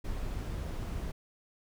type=noise; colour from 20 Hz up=brown; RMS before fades=-36 dBFS; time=0.04-1.12 s; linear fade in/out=10 ms; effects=none